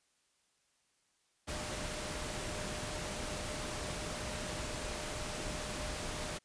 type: tone in noise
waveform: sine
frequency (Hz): 606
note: D#5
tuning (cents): -46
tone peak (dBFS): -47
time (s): 1.47-6.39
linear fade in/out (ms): 20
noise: pink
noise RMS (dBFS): -40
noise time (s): 1.47-6.39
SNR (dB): -10
effects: white hiss -75 dBFS RMS until 6.44 s + resampled to 22050 Hz